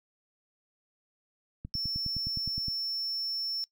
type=click train; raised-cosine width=5 ms; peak=-26 dBFS; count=11; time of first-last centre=1.65-2.683 s; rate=9.68 Hz
type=tone; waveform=triangle; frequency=5400 Hz; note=E8; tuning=41 cents sharp; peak=-30 dBFS; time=1.74-3.64 s; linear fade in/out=0 ms
effects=noise-tail reverb RT60 0.1 s tail -23 dB re dry